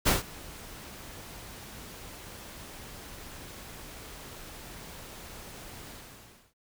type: noise with ADSR envelope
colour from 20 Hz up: pink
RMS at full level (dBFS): -22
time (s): 0.05-6.54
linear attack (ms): 24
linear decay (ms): 150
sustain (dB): -23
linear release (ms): 670
effects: none